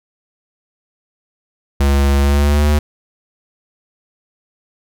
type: tone with pitch glide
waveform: square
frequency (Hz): 69.8 to 74.38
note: C#2 to D2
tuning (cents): +13 to +23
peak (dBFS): -11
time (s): 1.8-2.79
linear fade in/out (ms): 5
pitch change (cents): +110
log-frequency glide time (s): 2.2-2.68
effects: none